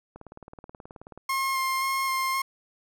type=click train; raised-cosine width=1 ms; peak=-29 dBFS; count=20; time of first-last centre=0.16-1.176 s; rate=18.7 Hz
type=tone with vibrato; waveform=30% pulse; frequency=1066 Hz; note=C6; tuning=32 cents sharp; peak=-22 dBFS; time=1.29-2.42 s; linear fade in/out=5 ms; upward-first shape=square; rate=1.9 Hz; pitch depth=12 cents each way
effects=none